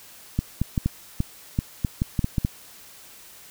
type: clicks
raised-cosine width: 5 ms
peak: -9 dBFS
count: 12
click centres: 0.39 / 0.616 / 0.778 / 0.86 / 1.204 / 1.589 / 1.848 / 2.019 / 2.192 / 2.244 / 2.382 / 2.449 s
effects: white hiss -47 dBFS RMS until 3.5 s